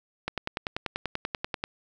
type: click train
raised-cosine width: 0.3 ms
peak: -13 dBFS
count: 15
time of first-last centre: 0.28-1.639 s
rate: 10.3 Hz
effects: none